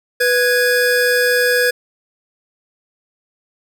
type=tone pair together; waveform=square; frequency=493 / 1659.4 Hz; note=B4 / G#6; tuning=-3 / -2 cents; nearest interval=octave + major sixth; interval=2101 cents; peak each=-16 / -16 dBFS; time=0.2-1.71 s; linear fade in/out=10 ms; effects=none